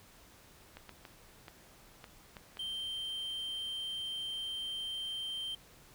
clicks, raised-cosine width 0.3 ms, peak -31 dBFS, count 7, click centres 0.77 / 0.893 / 1.052 / 1.482 / 2.042 / 2.368 / 2.571 s
triangle tone, 3136 Hz, G7, in tune, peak -35 dBFS, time 2.59-5.55 s, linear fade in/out 5 ms
effects pink hiss -59 dBFS RMS until 5.94 s

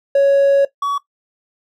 triangle tone pair in turn, 556 / 1130.5 Hz, C#5 / C#6, +5 / +34 cents, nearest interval octave, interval 1229 cents, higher second, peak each -6 / -14 dBFS, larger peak first, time 0.15-0.65 / 0.82-0.98 s, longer first, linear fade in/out 5 ms, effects noise-tail reverb RT60 0.1 s tail -17 dB re dry + tanh soft clip ceiling -4 dBFS

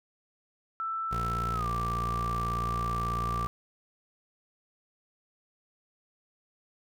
sine tone with pitch glide, 1326 to 1174.5 Hz, E6 to D6, +10 to 0 cents, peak -30 dBFS, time 0.8-3.47 s, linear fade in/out 0 ms, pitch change -210 cents, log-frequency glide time 1.53-1.67 s
20% pulse tone, 58.27 Hz, A#1, in tune, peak -27 dBFS, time 1.11-3.47 s, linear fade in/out 10 ms
effects none

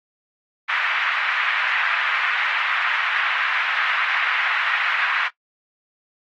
pink band-pass noise, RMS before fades -22 dBFS, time 0.68-5.29 s, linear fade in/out 20 ms, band 1300 to 2400 Hz, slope 24 dB/octave, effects noise-tail reverb RT60 0.1 s tail -17 dB re dry + AAC 32 kbps

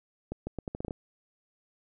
accelerating click train, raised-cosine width 2 ms, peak -21 dBFS, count 9, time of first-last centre 0.32-0.908 s, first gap 150 ms, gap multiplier 0.78, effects none

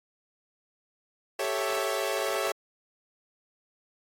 sawtooth chord, A dominant seventh, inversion third, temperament equal, 392 / 440 / 554.4 / 659.3 Hz, G4 / A4 / C#5 / E5, 0 / 0 / 0 / 0 cents, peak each -30 / -30 / -28 / -29 dBFS, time 1.39-2.52 s, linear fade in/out 5 ms, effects AAC 48 kbps

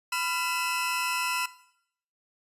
sawtooth tone cluster, 999 / 1379 / 2592 Hz, B5 / F6 / E7, +20 / -22 / -30 cents, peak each -28 dBFS, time 0.12-1.46 s, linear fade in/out 5 ms, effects noise-tail reverb RT60 0.7 s tail -17 dB re dry + resampled to 32000 Hz

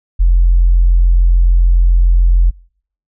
sine tone, 43.48 Hz, F1, 7 cents flat, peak -5 dBFS, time 0.19-2.51 s, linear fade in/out 20 ms, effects noise-tail reverb RT60 0.6 s tail -26 dB re dry + tanh soft clip ceiling -1 dBFS

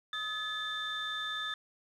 sine tone cluster, 1267 / 1721 / 3568 Hz, D#6 / A6 / A7, +31 / -39 / +23 cents, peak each -39 / -37 / -36 dBFS, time 0.13-1.54 s, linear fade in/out 2 ms, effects tanh soft clip ceiling -28 dBFS + 11-bit

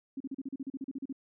sine tone bursts, 270 Hz, C#4, 45 cents flat, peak -34 dBFS, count 14, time 0.17-1.127 s, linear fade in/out 5 ms, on 34 ms, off 37 ms, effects none

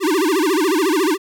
square tone with vibrato, 344.4 Hz, F4, 24 cents flat, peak -15 dBFS, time 0-1.18 s, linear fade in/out 50 ms, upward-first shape sine, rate 14 Hz, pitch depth 260 cents each way, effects none

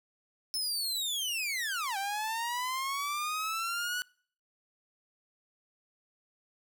sawtooth linear two-way sweep, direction down then up, 5300 to 773 to 1484 Hz, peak -28 dBFS, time 0.54-4.02 s, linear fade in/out 0 ms, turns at 1.97 s, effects noise-tail reverb RT60 0.5 s tail -25 dB re dry

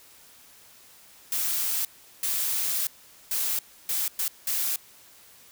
blue noise bursts at uneven times, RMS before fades -27 dBFS, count 6, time 1.32-1.85 / 2.23-2.87 / 3.31-3.59 / 3.89-4.08 / 4.19-4.28 / 4.47-4.76 s, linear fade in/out 2 ms, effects white hiss -53 dBFS RMS until 5.51 s

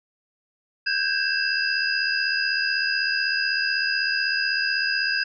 sine tone cluster, 1551 / 1627 / 2654 / 4924 Hz, G6 / G#6 / E7 / D#8, -19 / -36 / +11 / -19 cents, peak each -26 / -26 / -30 / -26 dBFS, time 0.86-5.24 s, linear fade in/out 10 ms, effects none

